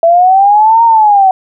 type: linear two-way sweep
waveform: sine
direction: up then down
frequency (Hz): 659.3 to 932.3 to 746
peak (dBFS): -3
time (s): 0.03-1.31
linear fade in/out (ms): 2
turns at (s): 0.84
effects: none